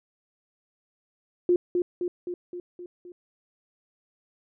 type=tone with echo; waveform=sine; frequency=354.3 Hz; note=F4; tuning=25 cents sharp; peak=-17 dBFS; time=1.49-1.56 s; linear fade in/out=2 ms; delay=260 ms; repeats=6; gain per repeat=-4 dB; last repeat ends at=3.12 s; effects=none